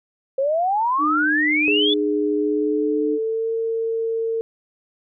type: exponential sweep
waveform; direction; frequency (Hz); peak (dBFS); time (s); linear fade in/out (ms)
sine; up; 523.3 to 3520; -17; 0.38-1.94; 5
type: tone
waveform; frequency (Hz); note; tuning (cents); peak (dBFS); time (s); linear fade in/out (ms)
sine; 302.9; D#4; -46; -21; 0.98-3.19; 50
type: tone with pitch glide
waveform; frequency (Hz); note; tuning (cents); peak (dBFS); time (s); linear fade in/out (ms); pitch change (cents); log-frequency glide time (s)
sine; 415.3 to 452.9; G#4 to A#4; 0 to -50; -20; 1.68-4.41; 0; +150; 2.34-3.5
effects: none